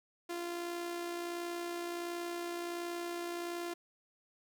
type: tone with amplitude modulation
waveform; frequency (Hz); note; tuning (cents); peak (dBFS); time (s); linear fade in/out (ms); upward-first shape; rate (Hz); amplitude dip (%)
sawtooth; 345.7; F4; -18; -32; 0.29-3.74; 10; sine; 61.4; 35
effects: none